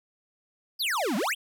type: exponential two-way sweep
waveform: square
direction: down then up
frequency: 5180 to 187.2 to 3454 Hz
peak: -26 dBFS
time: 0.79-1.35 s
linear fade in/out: 20 ms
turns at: 1.16 s
effects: none